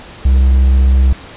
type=tone; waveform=triangle; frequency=65.5 Hz; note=C2; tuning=2 cents sharp; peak=-4 dBFS; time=0.25-1.13 s; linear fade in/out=5 ms; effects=pink hiss -34 dBFS RMS until 1.36 s + resampled to 8000 Hz